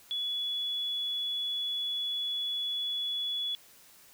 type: tone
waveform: sine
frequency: 3400 Hz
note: G#7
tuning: 40 cents sharp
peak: -30 dBFS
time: 0.11-3.55 s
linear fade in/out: 0 ms
effects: white hiss -57 dBFS RMS until 4.13 s